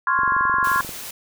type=chord; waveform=sine; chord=Db major seventh; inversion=third; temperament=equal; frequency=1046.5 / 1108.7 / 1396.9 / 1661.2 Hz; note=C6 / Db6 / F6 / Ab6; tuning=0 / 0 / 0 / 0 cents; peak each=-20 / -24 / -23 / -23 dBFS; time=0.07-0.81 s; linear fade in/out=2 ms
type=click train; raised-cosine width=2 ms; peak=-22 dBFS; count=17; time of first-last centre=0.19-0.892 s; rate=22.8 Hz
type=noise; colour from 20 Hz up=white; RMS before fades=-34 dBFS; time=0.64-1.11 s; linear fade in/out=5 ms
effects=none

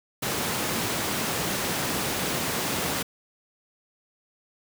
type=high-pass noise; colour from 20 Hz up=pink; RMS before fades=-28 dBFS; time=0.22-3.03 s; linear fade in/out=10 ms; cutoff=130 Hz; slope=12 dB/octave; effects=none

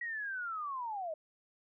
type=linear sweep; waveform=sine; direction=down; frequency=1928 to 605 Hz; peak=-36 dBFS; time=0.01-1.14 s; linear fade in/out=5 ms; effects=none

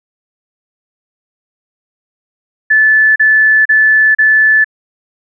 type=tone bursts; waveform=sine; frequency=1741 Hz; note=A6; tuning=19 cents flat; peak=-5 dBFS; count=4; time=2.7-4.645 s; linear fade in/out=10 ms; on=460 ms; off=35 ms; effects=none

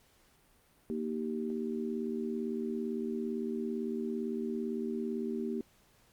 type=harmonic tone; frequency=77.78 Hz; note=D#2; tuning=in tune; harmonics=3 / 4 / 5; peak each=-35 / -41 / -37 dBFS; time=0.9-5.61 s; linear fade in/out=0 ms; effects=pink hiss -66 dBFS RMS until 6.12 s + Opus 48 kbps

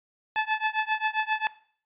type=tone with tremolo; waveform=20% pulse; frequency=868 Hz; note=A5; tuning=24 cents flat; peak=-16 dBFS; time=0.36-1.47 s; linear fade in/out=0 ms; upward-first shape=triangle; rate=7.5 Hz; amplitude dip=100%; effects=noise-tail reverb RT60 0.5 s tail -18 dB re dry + resampled to 8000 Hz

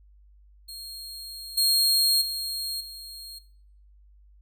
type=tone with level steps; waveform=sawtooth; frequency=4249 Hz; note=C8; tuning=26 cents sharp; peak=-35 / -17 / -27 / -37 dBFS; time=0.68-3.39 s; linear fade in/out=10 ms; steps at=1.57 / 2.21 / 2.8 s; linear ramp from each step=10 ms; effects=noise-tail reverb RT60 0.7 s tail -21 dB re dry + added 50 Hz sine -52 dBFS peak until 4.41 s

